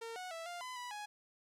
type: tone with pitch steps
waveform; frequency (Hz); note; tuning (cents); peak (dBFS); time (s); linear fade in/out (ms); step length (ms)
sawtooth; 457.5 / 734 / 659 / 700 / 1010 / 983 / 834; A#4 / F#5 / E5 / F5 / B5 / B5 / G#5; -32 / -14 / -1 / +4 / +39 / -8 / +7; -39; 0.01-1.06; 10; 150
effects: low-pass 10000 Hz 12 dB/octave + 13-bit